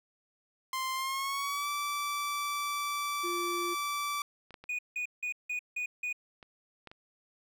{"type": "tone with pitch glide", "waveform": "sawtooth", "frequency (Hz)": [1046.5, 1161.2], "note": ["C6", "D6"], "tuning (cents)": [0, -20], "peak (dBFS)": -28, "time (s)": [0.73, 4.22], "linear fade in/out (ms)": 2, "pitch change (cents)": 180, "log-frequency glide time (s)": [0.94, 1.69]}
{"type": "tone", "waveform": "triangle", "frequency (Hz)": 349.2, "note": "F4", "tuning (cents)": 0, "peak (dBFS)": -33, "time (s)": [3.23, 3.75], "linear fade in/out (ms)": 20}
{"type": "clicks", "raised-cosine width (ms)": 0.3, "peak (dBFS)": [-34, -29, -33, -34, -30, -33], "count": 6, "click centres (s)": [4.507, 4.542, 4.64, 6.428, 6.873, 6.915]}
{"type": "tone bursts", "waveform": "triangle", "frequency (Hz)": 2469, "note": "D#7", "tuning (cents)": -14, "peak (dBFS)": -30, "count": 6, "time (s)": [4.69, 6.128], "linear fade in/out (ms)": 5, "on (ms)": 98, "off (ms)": 170}
{"effects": []}